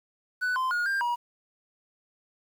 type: tone with pitch steps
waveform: triangle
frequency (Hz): 1491 / 1034 / 1437 / 1593 / 959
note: F#6 / C6 / F6 / G6 / A#5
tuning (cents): +13 / -21 / +49 / +27 / +49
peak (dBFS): -23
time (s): 0.41-1.16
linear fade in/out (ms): 20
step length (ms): 150
effects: 9-bit